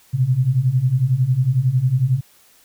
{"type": "beating tone pair", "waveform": "sine", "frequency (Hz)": [121.8, 132.8], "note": ["B2", "C3"], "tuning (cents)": [-24, 26], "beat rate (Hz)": 11, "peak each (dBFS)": [-19, -16], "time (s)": [0.13, 2.21], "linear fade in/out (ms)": 20, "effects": ["white hiss -53 dBFS RMS until 2.64 s"]}